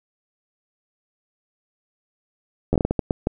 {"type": "slowing click train", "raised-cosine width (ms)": 2, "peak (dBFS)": -6, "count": 10, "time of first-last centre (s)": [2.73, 3.271], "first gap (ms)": 11, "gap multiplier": 1.4, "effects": []}